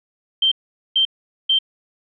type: tone bursts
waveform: sine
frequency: 3136 Hz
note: G7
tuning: in tune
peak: -13 dBFS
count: 3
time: 0.42-1.588 s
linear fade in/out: 5 ms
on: 96 ms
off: 440 ms
effects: none